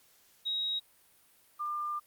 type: tone pair in turn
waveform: sine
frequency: 3802 / 1197.6 Hz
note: A#7 / D6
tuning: +33 / +33 cents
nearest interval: octave + minor sixth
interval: 2000 cents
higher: first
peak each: -30 / -32 dBFS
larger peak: first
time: 0.45-0.8 / 1.59-2 s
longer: second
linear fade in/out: 20 ms
effects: white hiss -64 dBFS RMS until 2.06 s + Opus 48 kbps